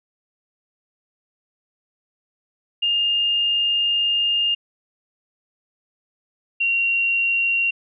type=tone pair in turn; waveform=sine; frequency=2821 / 2753 Hz; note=F7 / F7; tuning=+17 / -25 cents; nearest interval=unison; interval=42 cents; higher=first; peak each=-17 dBFS; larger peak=neither; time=2.82-4.55 / 6.6-7.71 s; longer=first; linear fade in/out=10 ms; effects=none